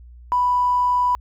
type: tone with tanh clipping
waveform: triangle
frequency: 987.8 Hz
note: B5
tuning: in tune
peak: -15 dBFS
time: 0.32-1.15 s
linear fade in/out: 0 ms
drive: 2 dB
effects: added 60 Hz sine -40 dBFS peak until 1.2 s